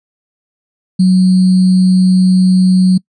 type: tone with sample-and-hold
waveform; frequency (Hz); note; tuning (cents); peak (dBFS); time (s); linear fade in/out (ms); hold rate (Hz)
sine; 185; F#3; 0; -5; 0.99-2.98; 10; 4410
effects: noise-tail reverb RT60 0.1 s tail -25 dB re dry + resampled to 22050 Hz